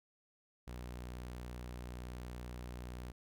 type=tone; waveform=sawtooth; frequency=61.1 Hz; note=B1; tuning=18 cents flat; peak=-40 dBFS; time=0.67-3.12 s; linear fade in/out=10 ms; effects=none